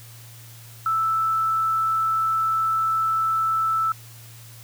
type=tone; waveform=sine; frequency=1318.5 Hz; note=E6; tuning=in tune; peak=-19 dBFS; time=0.86-3.92 s; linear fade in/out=2 ms; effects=added 115 Hz sine -43 dBFS peak until 4.63 s + white hiss -47 dBFS RMS until 4.63 s